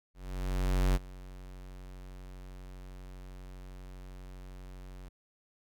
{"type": "tone with ADSR envelope", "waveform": "square", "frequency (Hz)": 46.25, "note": "F#1", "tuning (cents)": 0, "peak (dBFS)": -24, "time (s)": [0.14, 5.09], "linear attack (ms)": 810, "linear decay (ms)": 34, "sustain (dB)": -21, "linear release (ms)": 11, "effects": []}